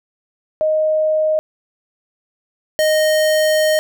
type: tone pair in turn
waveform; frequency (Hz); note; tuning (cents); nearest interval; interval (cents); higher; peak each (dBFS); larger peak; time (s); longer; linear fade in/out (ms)
sine / square; 622.3 / 619.8; D#5 / D#5; 0 / -7; unison; 7; first; -13; neither; 0.61-1.39 / 2.79-3.79; second; 0
effects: none